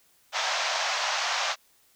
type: band-pass noise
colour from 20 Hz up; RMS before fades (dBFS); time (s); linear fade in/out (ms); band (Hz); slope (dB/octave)
pink; -28; 0.32-1.56; 50; 620 to 6500; 48
effects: white hiss -63 dBFS RMS until 1.95 s